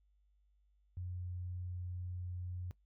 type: tone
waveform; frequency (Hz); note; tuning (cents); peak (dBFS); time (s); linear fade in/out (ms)
sine; 89.8; F2; +49; -40; 0.97-2.71; 0
effects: noise-tail reverb RT60 0.1 s tail -18 dB re dry + added 50 Hz sine -69 dBFS peak until 2.85 s